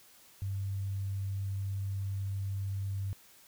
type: tone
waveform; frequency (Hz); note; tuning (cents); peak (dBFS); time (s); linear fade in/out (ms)
sine; 98; G2; 0; -32; 0.42-3.13; 0
effects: white hiss -59 dBFS RMS until 3.47 s